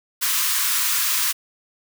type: high-pass noise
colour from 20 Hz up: white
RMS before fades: -21 dBFS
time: 0.21-1.33 s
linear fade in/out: 20 ms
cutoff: 960 Hz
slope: 96 dB/octave
effects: none